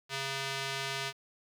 square tone with band-pass filter, 136.4 Hz, C#3, 28 cents flat, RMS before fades -36 dBFS, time 0.09-1.13 s, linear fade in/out 50 ms, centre 3300 Hz, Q 0.8, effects 9-bit

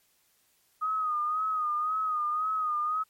sine tone with vibrato, 1244.5 Hz, D#6, in tune, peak -26 dBFS, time 0.81-3.04 s, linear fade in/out 20 ms, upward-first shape sine, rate 1.9 Hz, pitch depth 57 cents each way, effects white hiss -68 dBFS RMS until 3.09 s + MP3 64 kbps

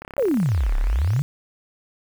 click train, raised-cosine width 0.5 ms, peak -20 dBFS, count 41, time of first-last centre 0.02-1.193 s, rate 34.1 Hz
sine exponential two-way sweep, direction down then up, 600 to 30.5 to 152.8 Hz, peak -17 dBFS, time 0.18-1.22 s, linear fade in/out 0 ms, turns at 0.77 s
effects 7-bit

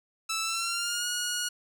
10% pulse tone with pitch glide, 1318.5 to 1446.2 Hz, E6 to F#6, 0 to -40 cents, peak -20 dBFS, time 0.29-1.49 s, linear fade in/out 10 ms, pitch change +160 cents, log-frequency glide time 0.42-1.07 s, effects none

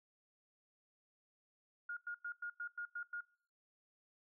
sine tone bursts, 1426 Hz, F6, 36 cents sharp, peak -40 dBFS, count 8, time 1.89-3.208 s, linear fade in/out 5 ms, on 79 ms, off 98 ms, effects noise-tail reverb RT60 0.6 s tail -25 dB re dry

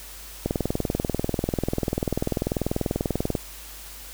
click train, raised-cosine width 2 ms, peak -10 dBFS, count 60, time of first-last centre 0.46-3.352 s, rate 20.4 Hz, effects added 50 Hz sine -44 dBFS peak until 4.13 s + white hiss -42 dBFS RMS until 4.13 s

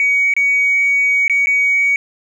sine tone with dropouts, 2251 Hz, C#7, 26 cents sharp, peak -10 dBFS, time 0-1.96 s, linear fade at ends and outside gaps 1 ms, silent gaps 0.338-0.365 / 1.28-1.297 / 1.46-1.47 s, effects tanh soft clip ceiling -7 dBFS + 8-bit

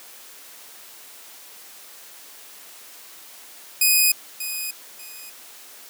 5% pulse tone with echo, 2496 Hz, D#7, 5 cents sharp, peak -5 dBFS, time 3.81-4.12 s, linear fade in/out 5 ms, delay 590 ms, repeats 2, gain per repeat -12 dB, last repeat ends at 5.3 s, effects white hiss -44 dBFS RMS until 5.89 s + high-pass 300 Hz 12 dB/octave

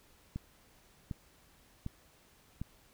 click train, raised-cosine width 5 ms, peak -25 dBFS, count 4, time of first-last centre 0.36-2.616 s, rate 1.33 Hz, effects pink hiss -64 dBFS RMS until 2.93 s

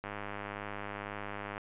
click train, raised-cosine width 0.5 ms, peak -24 dBFS, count 158, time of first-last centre 0.04-1.579 s, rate 102 Hz, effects resampled to 8000 Hz

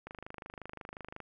click train, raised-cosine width 0.5 ms, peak -28 dBFS, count 30, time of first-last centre 0.07-1.203 s, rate 25.6 Hz, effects none

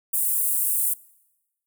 pink high-pass noise, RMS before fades -23 dBFS, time 0.13-0.94 s, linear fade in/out 10 ms, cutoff 8800 Hz, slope 48 dB/octave, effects noise-tail reverb RT60 1.0 s tail -23 dB re dry

